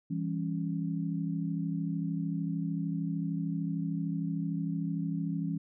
sine chord, C# diminished, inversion first, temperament just, 166.31 / 199.57 / 277.2 Hz, E3 / G3 / C#4, +16 / +31 / 0 cents, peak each -32 / -37 / -36 dBFS, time 0.1-5.58 s, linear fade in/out 10 ms, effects none

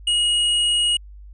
square tone, 2887 Hz, F#7, 43 cents flat, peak -17 dBFS, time 0.07-0.97 s, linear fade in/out 5 ms, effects added 50 Hz sine -38 dBFS peak until 1.33 s + resampled to 22050 Hz

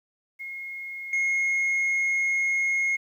sine tone with level steps, 2155 Hz, C#7, 49 cents flat, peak -33 / -19 dBFS, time 0.39-2.97 s, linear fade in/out 20 ms, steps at 1.13 s, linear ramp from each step 2 ms, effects tanh soft clip ceiling -21 dBFS + 10-bit

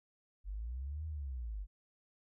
sine linear two-way sweep, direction up then down, 45.55 to 80 to 45.55 Hz, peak -38 dBFS, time 0.44-1.67 s, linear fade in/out 50 ms, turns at 1.06 s, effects none

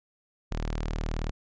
sawtooth tone, 38.89 Hz, D#1, in tune, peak -25 dBFS, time 0.51-1.31 s, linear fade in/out 10 ms, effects resampled to 16000 Hz

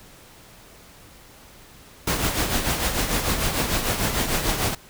pink noise with tremolo, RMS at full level -21 dBFS, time 2.07-4.75 s, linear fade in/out 5 ms, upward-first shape triangle, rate 6.7 Hz, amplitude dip 60%, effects pink hiss -48 dBFS RMS until 4.89 s

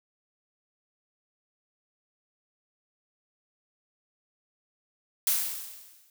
blue noise with exponential decay, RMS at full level -23 dBFS, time 5.27-6.1 s, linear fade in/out 1 ms, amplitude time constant 180 ms, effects none

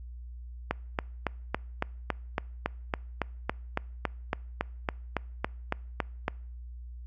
click train, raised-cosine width 0.5 ms, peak -12 dBFS, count 21, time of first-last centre 0.71-6.281 s, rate 3.59 Hz, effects noise-tail reverb RT60 0.6 s tail -26 dB re dry + added 60 Hz sine -40 dBFS peak until 7.06 s

